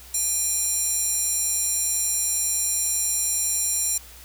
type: tone with high-pass filter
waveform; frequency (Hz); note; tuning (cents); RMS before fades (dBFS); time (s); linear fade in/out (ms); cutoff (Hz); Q
square; 811; G#5; -41; -24; 0.14-3.98; 5; 7500; 2.9
effects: added 60 Hz sine -47 dBFS peak until 4.24 s + white hiss -46 dBFS RMS until 4.24 s